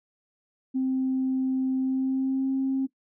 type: tone with pitch glide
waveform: sine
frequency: 261.6 to 266.9 Hz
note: C4 to C4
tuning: 0 to +35 cents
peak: -22 dBFS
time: 0.74-2.87 s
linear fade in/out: 20 ms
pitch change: +35 cents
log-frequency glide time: 1.78-2.49 s
effects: noise-tail reverb RT60 0.1 s tail -17 dB re dry + tanh soft clip ceiling -18 dBFS